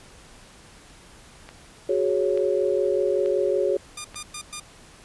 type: click train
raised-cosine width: 0.3 ms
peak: -24 dBFS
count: 4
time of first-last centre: 1.49-4.145 s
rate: 1.13 Hz
type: chord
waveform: sine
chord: F# suspended second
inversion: none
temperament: equal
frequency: 370 / 415.3 / 554.4 Hz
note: F#4 / G#4 / C#5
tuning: 0 / 0 / 0 cents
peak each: -24 dBFS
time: 1.89-3.77 s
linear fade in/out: 5 ms
type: tone bursts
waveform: 5% pulse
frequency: 1207 Hz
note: D6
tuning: 47 cents sharp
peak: -20 dBFS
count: 4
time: 3.97-4.6 s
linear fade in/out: 5 ms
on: 75 ms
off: 110 ms
effects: pink hiss -49 dBFS RMS until 5.04 s + resampled to 24000 Hz